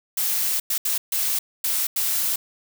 blue noise bursts at uneven times, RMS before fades -23 dBFS, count 6, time 0.17-0.6 / 0.7-0.78 / 0.85-0.98 / 1.12-1.39 / 1.64-1.87 / 1.96-2.36 s, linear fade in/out 5 ms, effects none

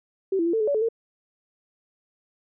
sine tone with pitch steps, 384.8 / 334.1 / 340.3 / 446.6 / 428.9 / 570 / 433.7 / 456.3 Hz, G4 / E4 / F4 / A4 / A4 / C#5 / A4 / A#4, -32 / +23 / -45 / +26 / -44 / +48 / -25 / -37 cents, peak -20 dBFS, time 0.32-0.888 s, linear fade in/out 5 ms, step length 71 ms, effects none

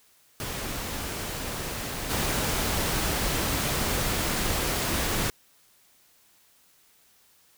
pink noise with level steps, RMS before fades -33 / -27 dBFS, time 0.4-5.3 s, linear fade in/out 0 ms, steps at 2.09 s, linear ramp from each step 20 ms, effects white hiss -61 dBFS RMS until 7.57 s

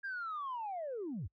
sine linear sweep, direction down, 1629 to 65.41 Hz, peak -36 dBFS, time 0.03-1.28 s, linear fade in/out 20 ms, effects noise-tail reverb RT60 0.1 s tail -24 dB re dry + tanh soft clip ceiling -34 dBFS

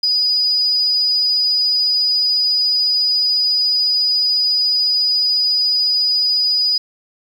sine tone, 4943 Hz, D#8, 12 cents flat, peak -13 dBFS, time 0.03-6.78 s, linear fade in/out 5 ms, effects 7-bit

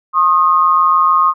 sine tone pair together, 1073 / 1239.8 Hz, C6 / D#6, +43 / -7 cents, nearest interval minor third, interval 250 cents, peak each -11 dBFS, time 0.13-1.34 s, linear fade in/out 50 ms, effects none

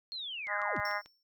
sine linear sweep, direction down, 4320 to 63.3 Hz, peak -37 dBFS, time 0.12-0.8 s, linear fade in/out 0 ms
click train, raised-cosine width 0.2 ms, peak -34 dBFS, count 5, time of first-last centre 0.47-1.06 s, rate 6.78 Hz
harmonic tone, 205.6 Hz, G#3, 17 cents flat, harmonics 3 / 4 / 5 / 6 / 7 / 8 / 9 / 10, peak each -40 / -40 / -40 / -40 / -40 / -40 / -40 / -40 dBFS, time 0.47-1.02 s, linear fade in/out 50 ms
square tone with exponential decay, 5430 Hz, F8, 50 cents flat, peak -38 dBFS, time 0.85-1.23 s, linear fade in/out 2 ms, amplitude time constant 82 ms
effects noise-tail reverb RT60 0.1 s tail -23 dB re dry

